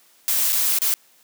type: noise with dropouts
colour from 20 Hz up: blue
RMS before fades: -20 dBFS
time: 0.28-0.94 s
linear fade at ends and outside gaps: 0 ms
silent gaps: 0.523-0.528 / 0.787-0.818 s
effects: white hiss -56 dBFS RMS until 1.23 s + high-pass 200 Hz 12 dB/octave